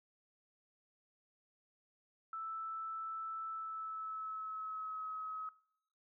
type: tone with pitch glide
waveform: sine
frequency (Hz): 1318.5 to 1278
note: E6 to D#6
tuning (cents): 0 to +46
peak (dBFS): -40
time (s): 2.33-5.49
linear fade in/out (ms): 2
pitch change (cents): -54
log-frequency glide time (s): 3.48-5.08
effects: noise-tail reverb RT60 0.7 s tail -22 dB re dry